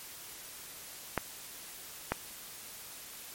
clicks, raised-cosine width 0.5 ms, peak -13 dBFS, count 2, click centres 1.177 / 2.12 s, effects white hiss -47 dBFS RMS until 3.34 s + MP3 64 kbps

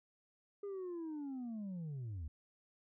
sine linear sweep, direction down, 409.6 to 71.2 Hz, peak -38 dBFS, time 0.63-2.28 s, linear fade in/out 5 ms, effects tanh soft clip ceiling -40 dBFS

